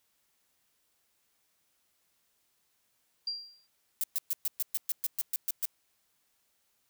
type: tone with exponential decay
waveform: sine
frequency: 4753 Hz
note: D8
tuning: 20 cents sharp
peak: -29 dBFS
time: 3.27-3.67 s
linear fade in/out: 5 ms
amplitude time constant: 85 ms
type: noise bursts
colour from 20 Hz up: violet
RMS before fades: -30 dBFS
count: 12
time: 4.01-5.654 s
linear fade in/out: 0 ms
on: 27 ms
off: 120 ms
effects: white hiss -74 dBFS RMS until 6.89 s